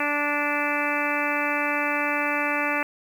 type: harmonic tone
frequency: 292.2 Hz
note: D4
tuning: 9 cents flat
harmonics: 1 / 2 / 3 / 4 / 5 / 6 / 7 / 8 / 9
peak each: -31 / -31 / -31 / -31 / -31 / -31 / -31 / -31 / -31 dBFS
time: 0-2.83 s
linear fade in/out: 2 ms
effects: 8-bit